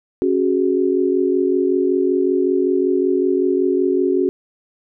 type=chord; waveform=sine; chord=C# suspended fourth; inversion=none; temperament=equal with one note detuned; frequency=275.7 / 370 / 415.3 Hz; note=C#4 / F#4 / G#4; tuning=-9 / 0 / 0 cents; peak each=-20 / -16 / -22 dBFS; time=0.22-4.29 s; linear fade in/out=0 ms; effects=none